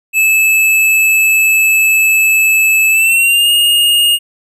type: tone with pitch glide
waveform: square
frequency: 2611 to 2847 Hz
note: E7 to F7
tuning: -17 to +33 cents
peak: -8 dBFS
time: 0.13-4.19 s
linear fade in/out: 50 ms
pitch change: +150 cents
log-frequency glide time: 2.9-3.49 s
effects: none